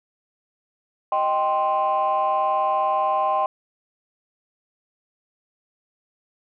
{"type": "chord", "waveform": "sine", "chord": "C minor", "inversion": "first", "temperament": "equal", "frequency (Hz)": [622.3, 784, 1046.5], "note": ["Eb5", "G5", "C6"], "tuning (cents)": [0, 0, 0], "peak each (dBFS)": [-24, -21, -21], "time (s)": [1.12, 3.46], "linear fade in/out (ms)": 2, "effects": ["tanh soft clip ceiling -13 dBFS"]}